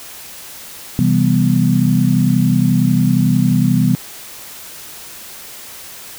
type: chord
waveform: sine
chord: C major seventh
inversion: none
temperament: equal with one note detuned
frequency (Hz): 129.91 / 164.81 / 196 / 246.9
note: C3 / E3 / G3 / B3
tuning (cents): -12 / 0 / 0 / 0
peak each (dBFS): -16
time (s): 0.99-3.95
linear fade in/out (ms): 0
effects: white hiss -34 dBFS RMS until 6.18 s